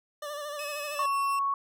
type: tone with vibrato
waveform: 25% pulse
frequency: 587.3 Hz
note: D5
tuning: in tune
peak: -31 dBFS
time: 0.22-1.06 s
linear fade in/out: 5 ms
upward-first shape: sine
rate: 13 Hz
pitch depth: 46 cents each way
type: tone with pitch glide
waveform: sawtooth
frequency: 2570 to 2699 Hz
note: E7 to E7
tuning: -45 to +40 cents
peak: -34 dBFS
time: 0.59-1.39 s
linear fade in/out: 2 ms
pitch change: +85 cents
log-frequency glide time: 0.87-1.06 s
type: tone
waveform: sine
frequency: 1109 Hz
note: C#6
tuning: in tune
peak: -25 dBFS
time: 0.99-1.54 s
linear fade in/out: 2 ms
effects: none